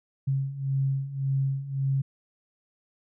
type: beating tone pair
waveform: sine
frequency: 134.8 / 136.6 Hz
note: C#3 / C#3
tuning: -48 / -25 cents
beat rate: 1.8 Hz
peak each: -30 / -26 dBFS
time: 0.27-2.02 s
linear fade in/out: 10 ms
effects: none